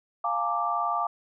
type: chord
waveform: sine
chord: Bb dominant seventh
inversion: second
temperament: equal with one note detuned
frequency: 698.5 / 830.6 / 910.5 / 1174.7 Hz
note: F5 / Ab5 / Bb5 / D6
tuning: 0 / 0 / -41 / 0 cents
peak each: -30 / -33 / -33 / -27 dBFS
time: 0.24-1.07 s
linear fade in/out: 5 ms
effects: none